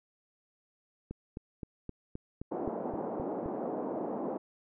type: click train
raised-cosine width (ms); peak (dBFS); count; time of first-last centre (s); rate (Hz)
3; -26; 10; 1.11-3.46; 3.83
type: band-pass noise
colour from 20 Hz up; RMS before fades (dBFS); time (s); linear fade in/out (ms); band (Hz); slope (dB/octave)
pink; -36; 2.51-4.38; 10; 230 to 800; 24
effects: none